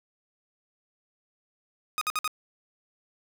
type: tone bursts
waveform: sawtooth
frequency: 1244.5 Hz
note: D#6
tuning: in tune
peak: -22 dBFS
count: 4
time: 1.98-2.277 s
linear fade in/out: 0 ms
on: 33 ms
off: 55 ms
effects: none